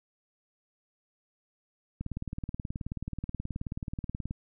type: click train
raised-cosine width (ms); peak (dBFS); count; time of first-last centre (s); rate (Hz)
5; -22; 44; 2.01-4.309; 18.7
effects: none